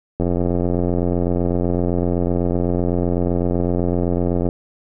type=click train; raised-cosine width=2 ms; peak=-7 dBFS; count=378; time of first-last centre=0.2-4.489 s; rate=87.9 Hz; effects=none